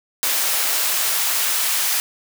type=noise with high-pass filter sweep; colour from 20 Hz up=white; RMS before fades=-20 dBFS; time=0.23-2 s; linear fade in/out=0 ms; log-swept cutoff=500 to 910 Hz; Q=0.72; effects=none